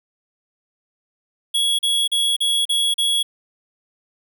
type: tone bursts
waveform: square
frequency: 3342 Hz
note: G#7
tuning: 10 cents sharp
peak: -17 dBFS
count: 6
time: 1.54-3.23 s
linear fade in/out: 10 ms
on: 250 ms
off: 38 ms
effects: none